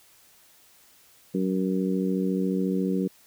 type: harmonic tone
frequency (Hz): 94.1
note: F#2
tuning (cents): +30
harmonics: 2 / 3 / 4 / 5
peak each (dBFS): -25 / -29 / -31 / -33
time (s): 1.34-3.08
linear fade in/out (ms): 10
effects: white hiss -57 dBFS RMS until 3.26 s